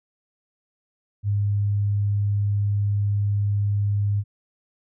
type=tone; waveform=sine; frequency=102 Hz; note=G#2; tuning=31 cents flat; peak=-19 dBFS; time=1.23-4.24 s; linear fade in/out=50 ms; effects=none